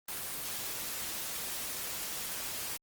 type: noise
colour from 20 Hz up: white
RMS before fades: -38 dBFS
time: 0.08-2.77 s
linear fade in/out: 5 ms
effects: Opus 24 kbps